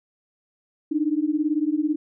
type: beating tone pair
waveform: sine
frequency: 294.9 / 312.9 Hz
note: D4 / D#4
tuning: +7 / +10 cents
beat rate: 18 Hz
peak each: -23 dBFS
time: 0.91-1.96 s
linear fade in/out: 10 ms
effects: none